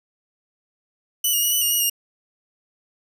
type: tone with pitch steps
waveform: 5% pulse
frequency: 2976 / 2864 / 2915 / 2976 / 2850 / 2903 / 2836 Hz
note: F#7 / F7 / F#7 / F#7 / F7 / F#7 / F7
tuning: +9 / +43 / -26 / +9 / +34 / -34 / +26 cents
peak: -10 dBFS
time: 1.24-1.898 s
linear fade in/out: 5 ms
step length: 94 ms
effects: none